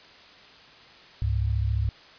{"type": "tone pair together", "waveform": "sine", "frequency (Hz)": [69.3, 103.83], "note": ["C#2", "G#2"], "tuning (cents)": [0, 0], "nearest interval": "perfect fifth", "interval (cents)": 700, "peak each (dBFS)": -25, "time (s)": [1.22, 1.89], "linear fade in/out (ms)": 0, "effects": ["white hiss -50 dBFS RMS until 2.18 s", "resampled to 11025 Hz"]}